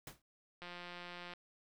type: noise with exponential decay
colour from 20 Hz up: pink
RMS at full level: -44 dBFS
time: 0.07-0.22 s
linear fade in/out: 2 ms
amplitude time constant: 31 ms
type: click train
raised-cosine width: 0.3 ms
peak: -32 dBFS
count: 127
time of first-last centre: 0.62-1.336 s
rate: 176 Hz
effects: none